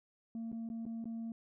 sine tone with dropouts, 227.9 Hz, A#3, 39 cents flat, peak -36 dBFS, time 0.35-1.32 s, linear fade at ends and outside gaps 2 ms, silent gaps 0.518-0.527 / 0.69-0.7 / 0.854-0.863 / 1.043-1.055 s, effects tanh soft clip ceiling -37 dBFS

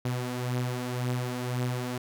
sawtooth beating tone pair, 123.9 / 125.8 Hz, B2 / B2, +6 / +32 cents, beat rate 1.9 Hz, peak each -26 / -31 dBFS, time 0.05-1.98 s, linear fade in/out 5 ms, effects none

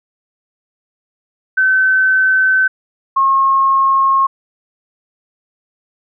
sine tone pair in turn, 1529 / 1081.2 Hz, G6 / C#6, -44 / -44 cents, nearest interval tritone, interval 600 cents, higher first, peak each -9 dBFS, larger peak neither, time 1.57-2.68 / 3.16-4.27 s, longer neither, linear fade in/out 10 ms, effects none

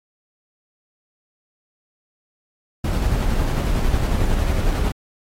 brown noise with tremolo, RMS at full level -18 dBFS, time 2.84-4.92 s, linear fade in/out 5 ms, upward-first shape square, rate 11 Hz, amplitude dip 25%, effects AAC 48 kbps

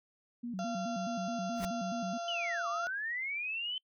sine tone with vibrato, 211.6 Hz, G#3, 33 cents sharp, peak -36 dBFS, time 0.43-2.18 s, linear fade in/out 10 ms, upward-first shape square, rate 4.7 Hz, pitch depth 210 cents each way
harmonic tone, 686 Hz, F5, 31 cents flat, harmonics 1 / 2 / 4 / 5 / 6 / 7 / 8 / 9, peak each -37 / -44 / -53 / -55 / -59 / -54 / -61 / -52 dBFS, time 0.59-2.87 s, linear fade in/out 0 ms
pink noise with exponential growth, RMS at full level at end -37 dBFS, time 1.53-1.65 s, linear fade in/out 1 ms, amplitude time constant 25 ms
sine linear two-way sweep, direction down then up, 3075 to 1123 to 3075 Hz, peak -34 dBFS, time 2.28-3.78 s, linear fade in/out 2 ms, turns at 2.68 s
effects noise-tail reverb RT60 0.1 s tail -25 dB re dry

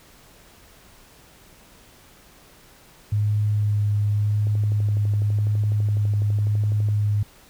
sine tone with vibrato, 104.3 Hz, G#2, 8 cents sharp, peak -18 dBFS, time 3.12-7.23 s, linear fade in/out 5 ms, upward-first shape sine, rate 0.9 Hz, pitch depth 12 cents each way
click train, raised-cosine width 2 ms, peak -25 dBFS, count 30, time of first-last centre 4.47-6.887 s, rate 12 Hz
effects pink hiss -51 dBFS RMS until 7.49 s

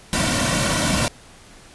pink noise with comb filter, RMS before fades -20 dBFS, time 0.13-1.08 s, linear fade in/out 0 ms, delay 2.4 ms, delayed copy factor -0.7, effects pink hiss -46 dBFS RMS until 1.74 s + resampled to 24000 Hz

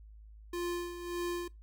square tone with tremolo, 349.2 Hz, F4, in tune, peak -33 dBFS, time 0.53-1.48 s, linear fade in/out 5 ms, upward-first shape sine, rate 1.7 Hz, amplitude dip 65%, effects noise-tail reverb RT60 0.2 s tail -22 dB re dry + added 53 Hz sine -50 dBFS peak until 1.62 s

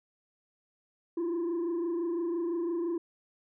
sine tone with frequency modulation, 340.6 Hz, F4, 43 cents flat, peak -26 dBFS, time 1.17-2.98 s, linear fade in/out 5 ms, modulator 25.9 Hz, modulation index 0.58, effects tanh soft clip ceiling -28 dBFS

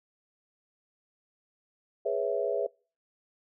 sine chord, C# minor seventh, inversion second, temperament equal, 415.3 / 493.9 / 554.4 / 659.3 Hz, G#4 / B4 / C#5 / E5, 0 / 0 / 0 / 0 cents, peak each -32 dBFS, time 2.05-2.67 s, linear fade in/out 10 ms, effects noise-tail reverb RT60 0.4 s tail -26 dB re dry

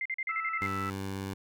sine tone bursts, 2091 Hz, C7, 2 cents flat, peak -30 dBFS, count 8, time 0.01-0.664 s, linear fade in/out 2 ms, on 45 ms, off 42 ms
harmonic tone, 659.3 Hz, E5, in tune, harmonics 2 / 3 / 4, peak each -33 / -42 / -49 dBFS, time 0.29-0.9 s, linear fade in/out 2 ms
15% pulse tone, 97 Hz, G2, 18 cents flat, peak -28 dBFS, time 0.61-1.34 s, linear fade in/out 10 ms
effects none

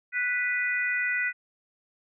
harmonic tone, 493.3 Hz, B4, 2 cents flat, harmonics 3 / 4 / 5, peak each -29 / -27 / -33 dBFS, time 0.12-1.33 s, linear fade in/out 50 ms, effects none

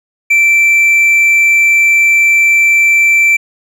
triangle tone, 2338 Hz, D7, 8 cents flat, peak -4 dBFS, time 0.3-3.37 s, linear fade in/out 10 ms, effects none

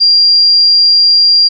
sine tone, 4772 Hz, D8, 27 cents sharp, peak -4 dBFS, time 0-1.49 s, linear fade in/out 20 ms, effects none

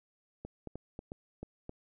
clicks, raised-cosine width 2 ms, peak -28 dBFS, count 7, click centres 0.45 / 0.673 / 0.756 / 0.991 / 1.119 / 1.43 / 1.694 s, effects none

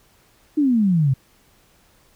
sine exponential sweep, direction down, 311.1 to 127.2 Hz, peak -14 dBFS, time 0.57-1.14 s, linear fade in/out 10 ms, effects pink hiss -57 dBFS RMS until 2.15 s

